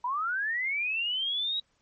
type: linear sweep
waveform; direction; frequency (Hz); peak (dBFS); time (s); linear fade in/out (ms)
sine; up; 944 to 3857; -27; 0.04-1.6; 5
effects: pink hiss -71 dBFS RMS until 1.81 s + MP3 32 kbps